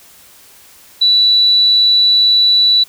sine tone, 3951 Hz, B7, in tune, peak -7 dBFS, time 1.01-2.84 s, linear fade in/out 10 ms, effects white hiss -43 dBFS RMS until 2.88 s

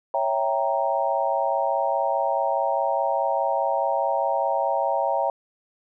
sine chord, C# diminished seventh, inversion none, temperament equal, 554.4 / 659.3 / 784 / 932.3 Hz, C#5 / E5 / G5 / Bb5, 0 / 0 / 0 / 0 cents, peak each -26 dBFS, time 0.14-5.3 s, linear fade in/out 2 ms, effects none

